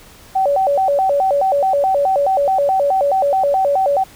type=tone with vibrato; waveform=sine; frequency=659.3 Hz; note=E5; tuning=in tune; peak=-12 dBFS; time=0.35-4.04 s; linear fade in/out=10 ms; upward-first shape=square; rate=4.7 Hz; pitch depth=260 cents each way; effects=pink hiss -43 dBFS RMS until 4.15 s